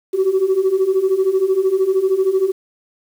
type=beating tone pair; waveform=sine; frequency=372.2 / 385.2 Hz; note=F#4 / G4; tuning=+10 / -30 cents; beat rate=13 Hz; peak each=-17 / -14 dBFS; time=0.13-2.52 s; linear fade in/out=20 ms; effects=tanh soft clip ceiling -8 dBFS + 7-bit